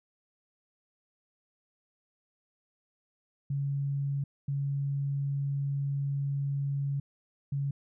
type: tone bursts at uneven times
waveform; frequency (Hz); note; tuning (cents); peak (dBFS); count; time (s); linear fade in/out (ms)
sine; 140; C#3; +18; -28; 3; 3.5-4.24 / 4.48-7 / 7.52-7.71; 5
effects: none